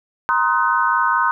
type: chord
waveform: sine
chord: C half-diminished seventh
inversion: third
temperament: just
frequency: 941.9 / 1046.5 / 1255.8 / 1507 Hz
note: Bb5 / C6 / Eb6 / Gb6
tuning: +18 / 0 / +16 / +31 cents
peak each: -20 dBFS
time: 0.29-1.31 s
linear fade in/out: 0 ms
effects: none